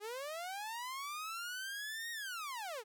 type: linear two-way sweep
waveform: sawtooth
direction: up then down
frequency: 401 to 1884 to 401 Hz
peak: -37 dBFS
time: 0-2.84 s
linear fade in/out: 50 ms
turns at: 2.11 s
effects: none